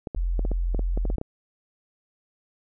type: clicks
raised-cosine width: 2 ms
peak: -17 dBFS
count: 12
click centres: 0.072 / 0.148 / 0.393 / 0.451 / 0.516 / 0.747 / 0.793 / 0.975 / 1.053 / 1.101 / 1.183 / 1.214 s
type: tone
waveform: sine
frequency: 43.44 Hz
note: F1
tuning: 8 cents flat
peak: -22 dBFS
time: 0.16-1.16 s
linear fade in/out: 10 ms
effects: none